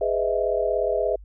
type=chord; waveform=sine; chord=E major seventh; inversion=first; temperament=equal with one note detuned; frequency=415.3 / 502.5 / 622.3 / 659.3 Hz; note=G#4 / B4 / D#5 / E5; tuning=0 / +30 / 0 / 0 cents; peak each=-26 dBFS; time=0.01-1.16 s; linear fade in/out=5 ms; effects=added 50 Hz sine -41 dBFS peak until 1.24 s